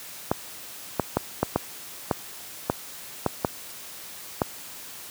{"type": "clicks", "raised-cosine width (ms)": 1, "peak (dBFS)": -6, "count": 10, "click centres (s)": [0.315, 0.997, 1.17, 1.43, 1.56, 2.112, 2.699, 3.263, 3.448, 4.418], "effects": ["white hiss -41 dBFS RMS until 5.1 s", "high-pass 80 Hz 12 dB/octave"]}